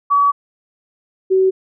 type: tone pair in turn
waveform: sine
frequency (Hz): 1138 / 378.6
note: C#6 / F#4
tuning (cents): +45 / +40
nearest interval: octave + perfect fifth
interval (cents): 1905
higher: first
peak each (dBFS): -10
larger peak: neither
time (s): 0.1-0.32 / 1.3-1.51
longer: first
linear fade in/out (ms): 20
effects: none